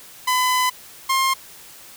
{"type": "tone pair in turn", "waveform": "sawtooth", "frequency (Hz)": [1008, 1063], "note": ["B5", "C6"], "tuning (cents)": [35, 27], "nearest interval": "minor second", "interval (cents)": 92, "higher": "second", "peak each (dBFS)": -13, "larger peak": "neither", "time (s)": [[0.27, 0.7], [1.09, 1.34]], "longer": "first", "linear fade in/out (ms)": 10, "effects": ["white hiss -43 dBFS RMS until 1.96 s"]}